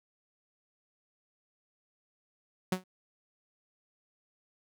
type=tone with exponential decay; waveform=sawtooth; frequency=185 Hz; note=F#3; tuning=in tune; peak=-21 dBFS; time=2.72-2.84 s; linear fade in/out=5 ms; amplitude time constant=24 ms; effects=none